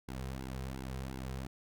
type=tone with flanger; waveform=sawtooth; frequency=65.41 Hz; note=C2; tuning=in tune; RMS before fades=-41 dBFS; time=0.08-1.47 s; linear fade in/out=5 ms; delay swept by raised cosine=1.6 to 3.5 ms; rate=2.8 Hz; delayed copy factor=-1; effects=none